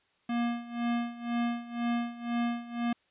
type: tone with tremolo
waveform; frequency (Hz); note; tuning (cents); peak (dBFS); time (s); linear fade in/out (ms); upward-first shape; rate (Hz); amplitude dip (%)
square; 237; A#3; +29; -27; 0.29-2.93; 5; sine; 2; 85
effects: white hiss -70 dBFS RMS until 3.1 s + resampled to 8000 Hz